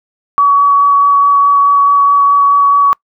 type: tone with vibrato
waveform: sine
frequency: 1132 Hz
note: C#6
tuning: 36 cents sharp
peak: -5 dBFS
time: 0.38-2.93 s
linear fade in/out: 0 ms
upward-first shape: sine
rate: 4.7 Hz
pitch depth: 10 cents each way
effects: noise-tail reverb RT60 0.1 s tail -26 dB re dry